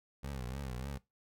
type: tone with vibrato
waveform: 20% pulse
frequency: 65.41 Hz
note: C2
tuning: in tune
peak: -34 dBFS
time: 0.23-0.98 s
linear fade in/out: 10 ms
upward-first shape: triangle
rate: 3.4 Hz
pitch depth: 160 cents each way
effects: noise-tail reverb RT60 0.2 s tail -20 dB re dry